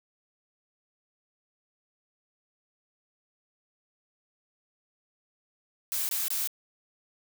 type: noise bursts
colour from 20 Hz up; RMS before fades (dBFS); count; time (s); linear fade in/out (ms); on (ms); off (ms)
blue; -30; 3; 5.92-6.474; 0; 170; 22
effects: none